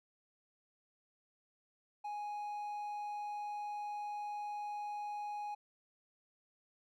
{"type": "tone", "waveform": "triangle", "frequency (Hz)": 830.6, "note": "G#5", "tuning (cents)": 0, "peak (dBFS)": -37, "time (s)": [2.04, 5.55], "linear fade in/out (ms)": 10, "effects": []}